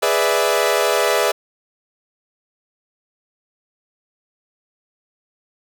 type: chord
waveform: sawtooth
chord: E dominant seventh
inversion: first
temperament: equal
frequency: 415.3 / 493.9 / 587.3 / 659.3 Hz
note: G#4 / B4 / D5 / E5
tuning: 0 / 0 / 0 / 0 cents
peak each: -17 dBFS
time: 0.02-1.32 s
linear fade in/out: 10 ms
effects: none